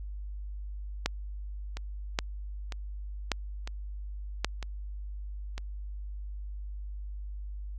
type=two click trains; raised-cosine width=0.2 ms; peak=-9 / -21 dBFS; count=4 / 5; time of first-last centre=1.06-4.446 / 1.77-5.58 s; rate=0.886 / 1.05 Hz; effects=added 50 Hz sine -36 dBFS peak until 7.78 s